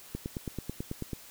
click train, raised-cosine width 3 ms, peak -21 dBFS, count 10, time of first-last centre 0.15-1.133 s, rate 9.16 Hz, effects white hiss -51 dBFS RMS until 1.3 s

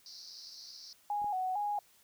pink band-pass noise, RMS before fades -50 dBFS, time 0.06-0.93 s, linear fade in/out 2 ms, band 4200 to 5700 Hz, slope 96 dB/octave
sine tone with vibrato, 784 Hz, G5, in tune, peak -31 dBFS, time 1.1-1.79 s, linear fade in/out 2 ms, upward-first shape square, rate 2.2 Hz, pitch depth 90 cents each way
clicks, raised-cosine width 2 ms, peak -44 / -37 dBFS, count 2, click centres 1.219 / 1.244 s
effects white hiss -65 dBFS RMS until 2.03 s

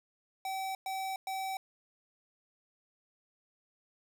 square tone bursts, 767 Hz, G5, 38 cents flat, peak -35 dBFS, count 3, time 0.45-1.57 s, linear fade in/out 2 ms, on 300 ms, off 110 ms, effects none

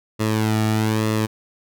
sawtooth tone with flanger, 109.1 Hz, A2, 14 cents flat, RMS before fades -20 dBFS, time 0.19-1.27 s, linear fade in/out 20 ms, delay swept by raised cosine 1.3 to 1.96 ms, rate 1.1 Hz, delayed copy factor -0.65, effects none

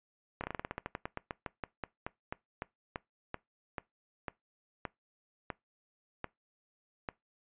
slowing click train, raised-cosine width 0.5 ms, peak -21 dBFS, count 28, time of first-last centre 0.41-7.088 s, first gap 28 ms, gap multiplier 1.14, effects noise-tail reverb RT60 0.2 s tail -22 dB re dry + resampled to 8000 Hz

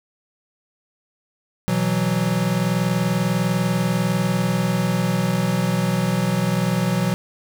square chord, B suspended fourth, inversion none, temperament equal, 123.47 / 164.81 / 185 Hz, B2 / E3 / F#3, 0 / 0 / 0 cents, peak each -25 / -24 / -22 dBFS, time 1.68-7.14 s, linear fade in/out 0 ms, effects none

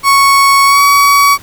35% pulse tone with pitch glide, 1108.7 to 1131.3 Hz, C#6 to C#6, 0 to +35 cents, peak -3 dBFS, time 0.03-1.38 s, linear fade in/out 50 ms, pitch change +35 cents, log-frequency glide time 0.65-0.82 s, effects pink hiss -37 dBFS RMS until 1.42 s

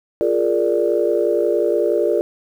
sine chord, Bb dominant seventh, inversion second, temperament equal, 349.2 / 415.3 / 466.2 / 587.3 Hz, F4 / Ab4 / Bb4 / D5, 0 / 0 / 0 / 0 cents, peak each -20 dBFS, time 0.21-2.21 s, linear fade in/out 0 ms, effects tanh soft clip ceiling -4 dBFS + 8-bit

